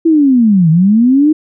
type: linear two-way sweep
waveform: sine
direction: down then up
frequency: 335.4 to 154.4 to 315.3 Hz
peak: -5 dBFS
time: 0.05-1.33 s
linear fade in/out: 10 ms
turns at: 0.7 s
effects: none